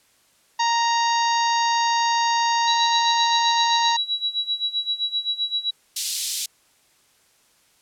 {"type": "harmonic tone", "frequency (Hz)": 932.3, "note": "A#5", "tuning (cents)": 0, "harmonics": [1, 2, 3, 4, 5, 6, 7], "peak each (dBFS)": [-19, -28, -32, -30, -30, -34, -33], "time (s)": [0.59, 3.97], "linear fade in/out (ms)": 10}
{"type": "tone with tremolo", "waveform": "sine", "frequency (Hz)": 3900, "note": "B7", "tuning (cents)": -23, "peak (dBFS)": -19, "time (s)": [2.67, 5.71], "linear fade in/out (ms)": 10, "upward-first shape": "sine", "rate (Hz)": 7.7, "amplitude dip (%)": 85}
{"type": "high-pass noise", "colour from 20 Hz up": "pink", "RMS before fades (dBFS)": -25, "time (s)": [5.96, 6.46], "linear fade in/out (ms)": 5, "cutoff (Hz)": 3600, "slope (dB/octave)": 24}
{"effects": ["white hiss -60 dBFS RMS until 7.81 s", "low-pass 11000 Hz 12 dB/octave"]}